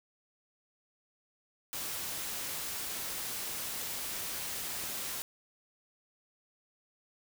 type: noise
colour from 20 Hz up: white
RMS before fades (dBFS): -38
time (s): 1.73-5.22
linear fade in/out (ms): 0
type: click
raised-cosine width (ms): 2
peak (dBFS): -35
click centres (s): 4.838
effects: none